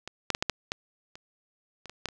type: clicks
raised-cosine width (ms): 0.2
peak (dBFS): -20 / -8 / -8 / -8 / -8 / -12 / -27 / -26 / -25 / -13 / -24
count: 11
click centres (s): 0.076 / 0.303 / 0.349 / 0.425 / 0.497 / 0.719 / 1.155 / 1.857 / 1.896 / 2.057 / 2.087
effects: none